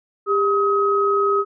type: tone pair together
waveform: sine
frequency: 400.2 / 1268.4 Hz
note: G4 / D#6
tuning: +36 / +33 cents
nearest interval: octave + minor sixth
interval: 1997 cents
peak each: -18 dBFS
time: 0.26-1.45 s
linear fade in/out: 50 ms
effects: none